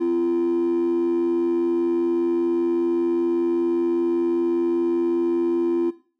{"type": "tone pair together", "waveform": "triangle", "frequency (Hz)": [256.6, 341.7], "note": ["C4", "F4"], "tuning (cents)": [-34, -38], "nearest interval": "perfect fourth", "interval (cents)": 496, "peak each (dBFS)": [-24, -16], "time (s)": [0, 5.91], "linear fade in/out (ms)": 20, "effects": ["noise-tail reverb RT60 0.4 s tail -17 dB re dry", "tanh soft clip ceiling -15 dBFS"]}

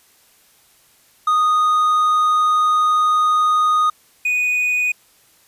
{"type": "tone pair in turn", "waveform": "triangle", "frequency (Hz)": [1239, 2478], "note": ["D#6", "D#7"], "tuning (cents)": [-8, -8], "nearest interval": "octave", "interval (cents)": 1200, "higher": "second", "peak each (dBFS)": [-11, -14], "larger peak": "first", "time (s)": [[1.27, 3.9], [4.25, 4.92]], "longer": "first", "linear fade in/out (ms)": 5, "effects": ["white hiss -54 dBFS RMS until 5.47 s", "resampled to 32000 Hz"]}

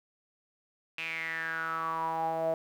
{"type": "tone with band-pass filter sweep", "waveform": "sawtooth", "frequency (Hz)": 162.8, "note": "E3", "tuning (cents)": -21, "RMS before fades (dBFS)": -33, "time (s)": [0.98, 2.54], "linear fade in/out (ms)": 2, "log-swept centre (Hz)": [2600, 620], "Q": 8.5, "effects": ["10-bit"]}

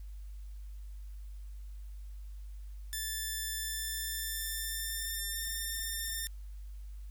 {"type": "tone with pitch glide", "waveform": "5% pulse", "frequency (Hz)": [1760, 1803.2], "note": ["A6", "A6"], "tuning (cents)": [0, 42], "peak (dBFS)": -25, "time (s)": [2.93, 6.27], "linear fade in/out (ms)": 0, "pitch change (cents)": 42, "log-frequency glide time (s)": [3.57, 5.39], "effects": ["added 50 Hz sine -42 dBFS peak until 7.1 s", "white hiss -68 dBFS RMS until 7.1 s"]}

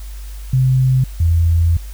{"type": "tone pair in turn", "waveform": "sine", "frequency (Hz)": [130, 83.65], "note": ["C3", "E2"], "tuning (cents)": [-11, 26], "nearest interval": "minor sixth", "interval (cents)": 763, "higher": "first", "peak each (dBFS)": -10, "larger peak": "neither", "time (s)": [[0.53, 1.04], [1.2, 1.77]], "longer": "second", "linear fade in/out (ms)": 5, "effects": ["added 50 Hz sine -27 dBFS peak until 1.93 s", "white hiss -43 dBFS RMS until 1.93 s"]}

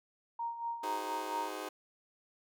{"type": "tone with tremolo", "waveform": "sine", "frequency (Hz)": 932.3, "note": "A#5", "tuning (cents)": 0, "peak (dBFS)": -33, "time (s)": [0.39, 1.49], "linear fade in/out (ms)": 5, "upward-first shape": "sine", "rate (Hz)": 4.3, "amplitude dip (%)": 65}
{"type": "chord", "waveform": "20% pulse", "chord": "Ab dominant seventh", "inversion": "second", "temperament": "just", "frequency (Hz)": [311.5, 373.8, 415.3, 519.1], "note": ["Eb4", "Gb4", "Ab4", "C5"], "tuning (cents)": [2, 18, 0, -14], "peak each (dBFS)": -40, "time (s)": [0.83, 1.69], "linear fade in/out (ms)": 5}
{"effects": []}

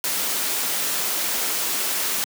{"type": "noise", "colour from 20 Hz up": "white", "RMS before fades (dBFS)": -24, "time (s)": [0.04, 2.24], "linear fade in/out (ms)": 0, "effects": ["high-pass 200 Hz 12 dB/octave"]}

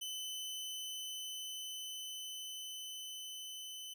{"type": "tone with level ramp", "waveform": "sawtooth", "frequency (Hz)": 3031, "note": "F#7", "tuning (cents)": 41, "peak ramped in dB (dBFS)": [-37, -42], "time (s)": [0.01, 3.94], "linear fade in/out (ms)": 10, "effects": []}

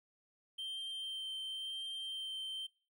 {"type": "tone with vibrato", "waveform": "triangle", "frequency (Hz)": 3136, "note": "G7", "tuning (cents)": 0, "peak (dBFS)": -38, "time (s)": [0.58, 2.67], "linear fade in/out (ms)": 10, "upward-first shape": "sine", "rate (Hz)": 0.94, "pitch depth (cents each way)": 11, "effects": ["noise-tail reverb RT60 0.4 s tail -25 dB re dry"]}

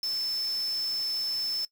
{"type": "tone in noise", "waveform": "sine", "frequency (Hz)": 5274, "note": "E8", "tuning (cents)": 0, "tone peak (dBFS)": -28, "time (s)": [0.03, 1.65], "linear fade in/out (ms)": 2, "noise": "white", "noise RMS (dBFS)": -45, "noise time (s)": [0.03, 1.65], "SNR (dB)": 14, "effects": ["noise-tail reverb RT60 0.1 s tail -19 dB re dry"]}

